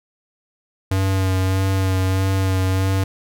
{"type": "tone with vibrato", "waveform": "square", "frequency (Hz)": 95, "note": "F#2", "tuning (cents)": 46, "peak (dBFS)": -17, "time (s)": [0.91, 3.04], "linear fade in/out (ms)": 5, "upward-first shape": "sine", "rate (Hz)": 1.6, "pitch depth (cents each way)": 21, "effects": []}